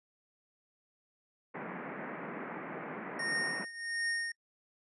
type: band-pass noise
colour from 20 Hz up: pink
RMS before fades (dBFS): -42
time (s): 1.54-3.65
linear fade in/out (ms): 10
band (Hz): 160 to 2200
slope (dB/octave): 48
type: tone with tremolo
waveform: square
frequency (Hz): 1847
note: A#6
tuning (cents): -16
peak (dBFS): -31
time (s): 3.19-4.32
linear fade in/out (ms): 5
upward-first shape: triangle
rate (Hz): 1.4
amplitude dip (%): 85
effects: noise-tail reverb RT60 0.1 s tail -26 dB re dry + resampled to 24000 Hz